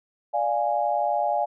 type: chord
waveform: sine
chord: D diminished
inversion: none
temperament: equal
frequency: 587.3 / 698.5 / 830.6 Hz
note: D5 / F5 / Ab5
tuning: 0 / 0 / 0 cents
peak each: -27 / -25 / -25 dBFS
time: 0.33-1.46 s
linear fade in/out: 20 ms
effects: none